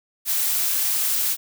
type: noise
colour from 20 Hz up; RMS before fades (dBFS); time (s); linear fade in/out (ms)
blue; -22; 0.25-1.37; 50
effects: none